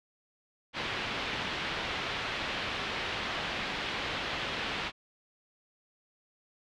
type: low-pass noise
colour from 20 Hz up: white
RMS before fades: -35 dBFS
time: 0.73-4.92 s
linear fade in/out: 50 ms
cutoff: 3500 Hz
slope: 24 dB/octave
effects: none